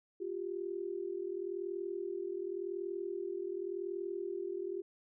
sine tone pair together, 352.9 / 393.8 Hz, F4 / G4, +18 / +8 cents, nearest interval major second, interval 190 cents, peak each -39 / -39 dBFS, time 0.2-4.82 s, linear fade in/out 10 ms, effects none

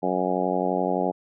harmonic tone, 91.7 Hz, F#2, 15 cents flat, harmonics 2 / 3 / 4 / 5 / 6 / 7 / 8 / 9, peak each -30 / -30 / -30 / -30 / -30 / -30 / -30 / -30 dBFS, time 0.02-1.12 s, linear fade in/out 20 ms, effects none

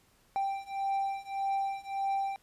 triangle beating tone pair, 784 / 785.7 Hz, G5 / G5, 0 / +4 cents, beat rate 1.7 Hz, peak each -32 / -31 dBFS, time 0.36-2.36 s, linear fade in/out 0 ms, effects pink hiss -66 dBFS RMS until 2.42 s + resampled to 32000 Hz

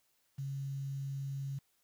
sine tone with quantisation, 137.4 Hz, C#3, 15 cents flat, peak -36 dBFS, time 0.38-1.59 s, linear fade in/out 10 ms, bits 10, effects white hiss -75 dBFS RMS until 1.83 s

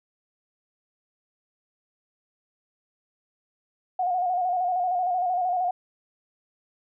sine tone with vibrato, 724 Hz, F#5, 38 cents flat, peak -22 dBFS, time 3.99-5.71 s, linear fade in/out 5 ms, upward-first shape square, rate 13 Hz, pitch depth 42 cents each way, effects none

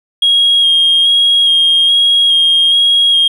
triangle tone with vibrato, 3261 Hz, G#7, 32 cents flat, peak -4 dBFS, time 0.22-3.28 s, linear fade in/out 5 ms, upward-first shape square, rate 1.2 Hz, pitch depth 14 cents each way, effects tanh soft clip ceiling -3 dBFS

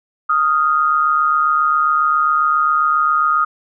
sine tone pair together, 1242.6 / 1390 Hz, D#6 / F6, -3 / -9 cents, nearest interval major second, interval 194 cents, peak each -13 / -19 dBFS, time 0.29-3.45 s, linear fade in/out 10 ms, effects none

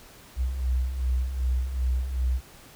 sine beating tone pair, 61.3 / 63.9 Hz, B1 / C2, -12 / -40 cents, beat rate 2.6 Hz, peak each -31 / -24 dBFS, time 0.36-2.41 s, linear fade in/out 50 ms, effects pink hiss -50 dBFS RMS until 2.75 s

